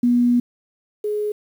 sine tone pair in turn, 242.6 / 419.5 Hz, B3 / G#4, -31 / +17 cents, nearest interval major sixth, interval 948 cents, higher second, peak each -13 / -20 dBFS, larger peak first, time 0.03-0.4 / 1.04-1.32 s, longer first, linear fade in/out 5 ms, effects 8-bit

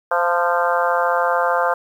harmonic tone with a mistuned harmonic, 173.3 Hz, F3, 13 cents flat, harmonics 3 / 4 / 5 / 6 / 7 / 8 / 9, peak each -21 / -22 / -23 / -24 / -24 / -25 / -26 dBFS, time 0.11-1.74 s, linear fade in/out 5 ms, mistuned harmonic 5, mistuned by +30 cents, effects 8-bit

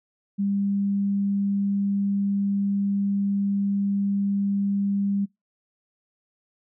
sine tone, 199.5 Hz, G3, 31 cents sharp, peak -21 dBFS, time 0.38-5.26 s, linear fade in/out 20 ms, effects noise-tail reverb RT60 0.2 s tail -26 dB re dry

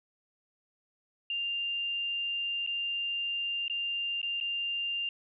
sine tone with dropouts, 2794 Hz, F7, in tune, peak -30 dBFS, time 1.3-5.09 s, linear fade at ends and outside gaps 2 ms, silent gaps 2.664-2.673 / 3.681-3.698 / 4.216-4.229 / 4.402-4.41 s, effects none

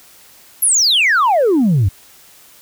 sine exponential sweep, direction down, 11840 to 87.31 Hz, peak -8 dBFS, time 0.62-1.89 s, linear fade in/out 10 ms, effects tanh soft clip ceiling -8 dBFS + white hiss -45 dBFS RMS until 2.61 s

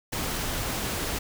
pink noise, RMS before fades -30 dBFS, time 0.12-1.19 s, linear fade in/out 10 ms, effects none

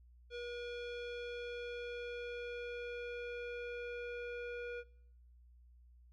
square tone with low-pass filter sweep, 481.1 Hz, B4, 45 cents flat, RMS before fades -44 dBFS, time 0.3-4.84 s, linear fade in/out 50 ms, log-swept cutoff 3500 to 2200 Hz, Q 2.1, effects noise-tail reverb RT60 0.8 s tail -25 dB re dry + added 60 Hz sine -59 dBFS peak until 6.12 s

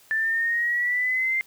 sine exponential sweep, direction up, 1760 to 2100 Hz, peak -21 dBFS, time 0.11-1.41 s, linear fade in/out 0 ms, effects white hiss -55 dBFS RMS until 1.46 s

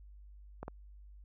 clicks, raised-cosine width 1 ms, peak -27 dBFS, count 2, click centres 0.63 / 0.681 s, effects added 50 Hz sine -51 dBFS peak until 1.24 s

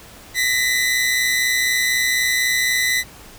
sawtooth tone pair together, 1882 / 2006 Hz, A#6 / B6, +16 / +26 cents, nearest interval minor second, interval 110 cents, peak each -20 / -14 dBFS, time 0.34-3.04 s, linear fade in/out 50 ms, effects pink hiss -42 dBFS RMS until 3.38 s

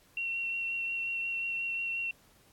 sine tone with vibrato, 2728 Hz, F7, 41 cents flat, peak -31 dBFS, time 0.17-2.11 s, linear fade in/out 2 ms, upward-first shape sine, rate 5.6 Hz, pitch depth 12 cents each way, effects pink hiss -63 dBFS RMS until 2.52 s + AAC 64 kbps

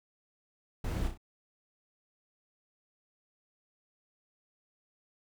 brown noise with echo, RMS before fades -34 dBFS, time 0.84-1.08 s, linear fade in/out 5 ms, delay 32 ms, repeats 3, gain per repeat -6 dB, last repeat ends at 1.176 s, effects none

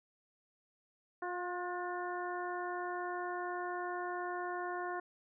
harmonic tone with a mistuned harmonic, 355.7 Hz, F4, 32 cents sharp, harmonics 1 / 2 / 3 / 4 / 5, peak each -41 / -41 / -43 / -45 / -48 dBFS, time 1.22-5 s, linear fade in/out 5 ms, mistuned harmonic 4, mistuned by +29 cents, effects none

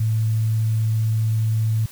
sine tone, 110.6 Hz, A2, 9 cents sharp, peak -17 dBFS, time 0-1.86 s, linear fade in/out 5 ms, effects white hiss -44 dBFS RMS until 1.91 s

